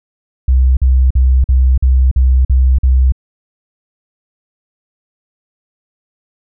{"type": "tone bursts", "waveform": "sine", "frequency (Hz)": 64.4, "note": "C2", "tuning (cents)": -27, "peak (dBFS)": -6, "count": 8, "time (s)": [0.48, 3.122], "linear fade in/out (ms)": 5, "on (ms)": 290, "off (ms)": 46, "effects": []}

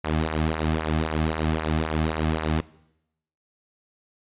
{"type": "tone with flanger", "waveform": "sawtooth", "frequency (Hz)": 78.7, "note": "D#2", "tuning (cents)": 20, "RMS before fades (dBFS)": -25, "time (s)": [0.04, 2.61], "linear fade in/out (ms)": 5, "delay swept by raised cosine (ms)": [0.26, 2.16], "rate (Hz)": 3.8, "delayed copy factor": -0.75, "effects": ["noise-tail reverb RT60 0.8 s tail -20 dB re dry", "resampled to 8000 Hz"]}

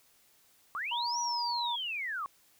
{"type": "linear two-way sweep", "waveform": "sine", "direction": "up then down", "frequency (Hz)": [1066, 5910, 1070], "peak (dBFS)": -33, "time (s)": [0.75, 2.26], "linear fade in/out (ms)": 0, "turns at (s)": 1.19}
{"type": "tone", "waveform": "sine", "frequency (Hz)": 953, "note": "A#5", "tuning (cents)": 38, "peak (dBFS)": -32, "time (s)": [0.91, 1.76], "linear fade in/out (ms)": 10}
{"effects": ["white hiss -65 dBFS RMS until 2.59 s"]}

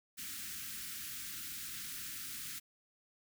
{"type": "band-stop noise", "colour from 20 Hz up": "white", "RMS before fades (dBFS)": -44, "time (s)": [0.17, 2.6], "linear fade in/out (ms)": 20, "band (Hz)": [320, 1300], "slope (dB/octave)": 48, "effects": []}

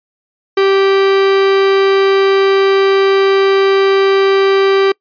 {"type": "tone", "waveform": "45% pulse", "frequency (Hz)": 390.2, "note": "G4", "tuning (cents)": -8, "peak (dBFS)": -8, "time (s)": [0.57, 4.92], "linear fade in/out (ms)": 5, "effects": ["noise-tail reverb RT60 0.1 s tail -26 dB re dry", "resampled to 11025 Hz"]}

